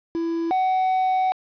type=tone pair in turn; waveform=triangle; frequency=332.8 / 749.7 Hz; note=E4 / F#5; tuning=+17 / +23 cents; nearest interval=octave + major second; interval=1406 cents; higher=second; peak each=-20 / -16 dBFS; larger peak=second; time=0.15-0.51 / 0.51-1.32 s; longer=second; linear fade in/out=0 ms; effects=resampled to 11025 Hz + 8-bit